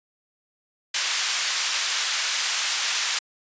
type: band-pass noise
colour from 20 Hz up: white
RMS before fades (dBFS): -25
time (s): 0.94-3.19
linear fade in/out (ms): 5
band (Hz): 1300 to 6400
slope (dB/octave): 12
effects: resampled to 16000 Hz